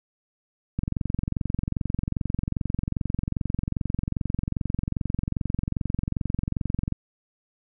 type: click train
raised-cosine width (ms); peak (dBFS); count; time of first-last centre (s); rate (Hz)
5; -13; 139; 0.79-6.923; 22.5
effects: none